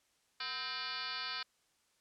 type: tone with frequency modulation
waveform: sine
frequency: 2949 Hz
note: F#7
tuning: 6 cents flat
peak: -37 dBFS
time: 0.4-1.43 s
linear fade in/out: 5 ms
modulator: 276 Hz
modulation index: 6.8
effects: white hiss -74 dBFS RMS until 2 s + low-pass 9000 Hz 12 dB/octave